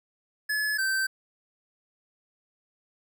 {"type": "tone pair in turn", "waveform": "square", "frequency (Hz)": [1710, 1552.7], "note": ["A6", "G6"], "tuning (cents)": [-50, -17], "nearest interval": "major second", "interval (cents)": 167, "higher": "first", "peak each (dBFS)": [-26, -25], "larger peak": "second", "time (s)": [[0.49, 0.78], [0.78, 1.07]], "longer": "neither", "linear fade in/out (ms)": 10, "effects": []}